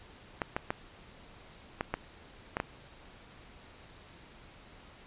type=clicks; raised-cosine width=0.5 ms; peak=-15 dBFS; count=7; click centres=0.418 / 0.565 / 0.705 / 1.809 / 1.94 / 2.569 / 2.601 s; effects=pink hiss -54 dBFS RMS until 5.06 s + resampled to 8000 Hz